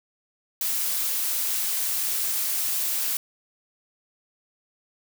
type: noise with high-pass filter sweep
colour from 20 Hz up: blue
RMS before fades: -26 dBFS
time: 0.61-3.17 s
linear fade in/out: 2 ms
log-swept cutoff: 360 to 220 Hz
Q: 0.95
effects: none